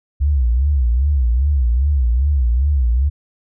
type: tone with vibrato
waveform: sine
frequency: 65.41 Hz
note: C2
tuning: in tune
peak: -12 dBFS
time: 0.2-3.1 s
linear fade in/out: 20 ms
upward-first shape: sine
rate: 2.5 Hz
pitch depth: 210 cents each way
effects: none

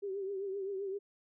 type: tone with vibrato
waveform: sine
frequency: 391.5 Hz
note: G4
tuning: 2 cents flat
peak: -35 dBFS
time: 0.02-0.99 s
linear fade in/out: 20 ms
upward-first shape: triangle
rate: 7.7 Hz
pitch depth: 77 cents each way
effects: none

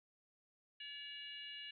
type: harmonic tone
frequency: 571 Hz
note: D5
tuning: 49 cents flat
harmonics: 3 / 4 / 5 / 6 / 7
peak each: -55 / -57 / -48 / -61 / -59 dBFS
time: 0.8-1.71 s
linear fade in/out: 5 ms
effects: none

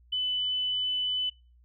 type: tone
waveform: sine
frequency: 3001 Hz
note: F#7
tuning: 24 cents sharp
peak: -26 dBFS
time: 0.12-1.3 s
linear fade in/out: 10 ms
effects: noise-tail reverb RT60 0.3 s tail -22 dB re dry + added 60 Hz sine -56 dBFS peak until 1.64 s

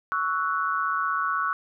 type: tone cluster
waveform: sine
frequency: 1118 / 1317 / 1473 Hz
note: C#6 / E6 / F#6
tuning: +14 / -2 / -8 cents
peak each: -27 / -28 / -28 dBFS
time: 0.12-1.53 s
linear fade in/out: 0 ms
effects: none

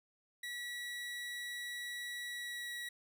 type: tone with pitch glide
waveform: 30% pulse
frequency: 1938 to 1925.7 Hz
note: B6 to B6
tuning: -33 to -44 cents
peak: -38 dBFS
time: 0.43-2.89 s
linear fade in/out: 5 ms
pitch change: -11 cents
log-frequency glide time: 2.25-2.73 s
effects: none

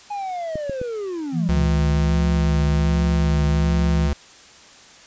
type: linear sweep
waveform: triangle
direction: down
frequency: 836 to 102.9 Hz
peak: -23 dBFS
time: 0.1-1.67 s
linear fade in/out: 10 ms
type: clicks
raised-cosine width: 3 ms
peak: -16 dBFS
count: 3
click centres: 0.556 / 0.696 / 0.815 s
type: tone with vibrato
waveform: sine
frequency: 163 Hz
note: E3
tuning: 19 cents flat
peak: -19 dBFS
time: 1.32-4.1 s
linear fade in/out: 50 ms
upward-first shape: triangle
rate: 1.3 Hz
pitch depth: 100 cents each way
type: tone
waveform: square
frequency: 71.2 Hz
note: C#2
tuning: 47 cents sharp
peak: -19 dBFS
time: 1.49-4.13 s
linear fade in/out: 0 ms
effects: white hiss -46 dBFS RMS until 5.06 s + resampled to 16000 Hz

